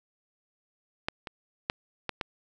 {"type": "clicks", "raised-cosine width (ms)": 0.3, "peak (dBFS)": [-12, -21, -10, -14, -14], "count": 5, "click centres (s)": [1.085, 1.272, 1.699, 2.093, 2.212], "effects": []}